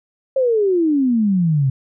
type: exponential sweep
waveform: sine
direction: down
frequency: 545 to 129.2 Hz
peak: -13 dBFS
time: 0.36-1.7 s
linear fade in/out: 5 ms
effects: none

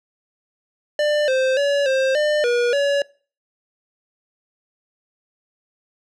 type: tone with pitch steps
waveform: square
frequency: 595 / 522 / 568 / 529 / 600 / 481.1 / 566 Hz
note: D5 / C5 / C#5 / C5 / D5 / B4 / C#5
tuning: +22 / -4 / +42 / +19 / +37 / -45 / +36 cents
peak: -17 dBFS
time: 0.99-3.02 s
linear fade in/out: 2 ms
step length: 290 ms
effects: noise-tail reverb RT60 0.4 s tail -23 dB re dry + low-pass 5000 Hz 12 dB/octave

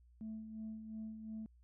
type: tone with tremolo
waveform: sine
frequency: 219.2 Hz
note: A3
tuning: 6 cents flat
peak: -40 dBFS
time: 0.21-1.46 s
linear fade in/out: 0 ms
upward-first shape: sine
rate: 2.8 Hz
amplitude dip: 55%
effects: tanh soft clip ceiling -39 dBFS + added 60 Hz sine -62 dBFS peak until 1.63 s

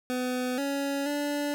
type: tone with pitch steps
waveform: 25% pulse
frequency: 251.4 / 279.4 / 290.2 Hz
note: B3 / C#4 / D4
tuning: +31 / +14 / -21 cents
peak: -24 dBFS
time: 0.1-1.54 s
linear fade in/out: 0 ms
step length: 480 ms
effects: none

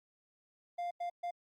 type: tone bursts at uneven times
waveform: triangle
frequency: 699 Hz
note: F5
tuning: 1 cent sharp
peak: -33 dBFS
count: 3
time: 0.78-0.91 / 1-1.1 / 1.23-1.31 s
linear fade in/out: 10 ms
effects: Opus 48 kbps

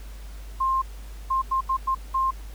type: tone bursts at uneven times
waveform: sine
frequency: 1058 Hz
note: C6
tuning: 19 cents sharp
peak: -20 dBFS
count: 6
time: 0.6-0.82 / 1.3-1.42 / 1.51-1.61 / 1.69-1.77 / 1.87-1.95 / 2.14-2.31 s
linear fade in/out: 10 ms
effects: added 50 Hz sine -36 dBFS peak until 2.54 s + pink hiss -50 dBFS RMS until 2.54 s

